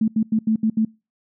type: tone bursts at uneven times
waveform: sine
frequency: 220 Hz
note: A3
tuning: in tune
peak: -15 dBFS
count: 6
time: 0.01-0.08 / 0.16-0.23 / 0.32-0.39 / 0.47-0.56 / 0.63-0.7 / 0.77-0.85 s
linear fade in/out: 5 ms
effects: noise-tail reverb RT60 0.3 s tail -26 dB re dry